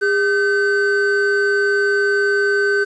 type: tone pair together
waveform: triangle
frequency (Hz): 405.1 / 1531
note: G#4 / G6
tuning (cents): -43 / -41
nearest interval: octave + major seventh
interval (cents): 2302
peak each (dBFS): -15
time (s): 0.01-2.85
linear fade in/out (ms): 20
effects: resampled to 22050 Hz + 8-bit